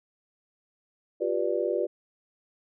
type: chord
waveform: sine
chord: G dominant seventh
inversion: third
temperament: just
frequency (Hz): 352.8 / 392 / 490 / 588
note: F4 / G4 / B4 / D5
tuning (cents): +18 / 0 / -14 / +2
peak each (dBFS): -30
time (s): 1.2-1.87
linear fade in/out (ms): 20
effects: none